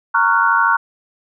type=chord; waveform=sine; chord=Gb major seventh; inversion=first; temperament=just; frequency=925 / 1110 / 1387.5 / 1480 Hz; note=Bb5 / Db6 / F6 / Gb6; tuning=-14 / +2 / -12 / 0 cents; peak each=-17 dBFS; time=0.14-0.77 s; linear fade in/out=10 ms; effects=none